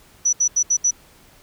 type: tone bursts at uneven times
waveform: sine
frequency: 5920 Hz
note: F#8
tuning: in tune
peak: -14 dBFS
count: 5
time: 0.25-0.33 / 0.4-0.48 / 0.56-0.63 / 0.7-0.77 / 0.84-0.91 s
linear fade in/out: 10 ms
effects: pink hiss -51 dBFS RMS until 1.42 s